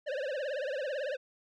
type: tone with vibrato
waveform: square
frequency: 556 Hz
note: C#5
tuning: 5 cents sharp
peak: -33 dBFS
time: 0.06-1.17 s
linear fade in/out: 20 ms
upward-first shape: triangle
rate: 18 Hz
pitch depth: 200 cents each way
effects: low-pass 3000 Hz 12 dB/octave